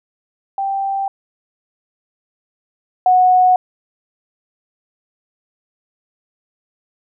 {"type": "tone pair in turn", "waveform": "sine", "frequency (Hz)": [784, 735], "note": ["G5", "F#5"], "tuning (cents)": [0, -12], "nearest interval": "minor second", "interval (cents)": 112, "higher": "first", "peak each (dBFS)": [-17, -8], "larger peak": "second", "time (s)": [[0.58, 1.08], [3.06, 3.56]], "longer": "neither", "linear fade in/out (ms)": 2, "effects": []}